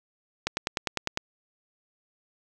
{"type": "click train", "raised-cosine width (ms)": 0.2, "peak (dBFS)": -9, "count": 8, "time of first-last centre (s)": [0.47, 1.174], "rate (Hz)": 9.94, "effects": []}